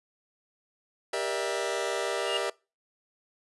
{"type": "chord", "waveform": "sawtooth", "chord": "E half-diminished seventh", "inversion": "first", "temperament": "just", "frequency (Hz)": [395.6, 474.7, 593.3, 659.3], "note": ["G4", "Bb4", "D5", "E5"], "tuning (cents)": [16, 31, 18, 0], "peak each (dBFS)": -30, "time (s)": [1.13, 2.5], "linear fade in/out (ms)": 5}
{"type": "tone with exponential growth", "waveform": "triangle", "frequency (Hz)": 2837, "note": "F7", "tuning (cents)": 27, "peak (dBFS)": -24, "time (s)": [2.09, 2.37], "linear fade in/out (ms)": 2, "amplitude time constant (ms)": 60}
{"effects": ["noise-tail reverb RT60 0.3 s tail -24 dB re dry", "resampled to 24000 Hz"]}